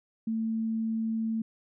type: tone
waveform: sine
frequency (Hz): 223.5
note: A3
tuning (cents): +27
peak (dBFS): -27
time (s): 0.27-1.42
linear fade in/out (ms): 5
effects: none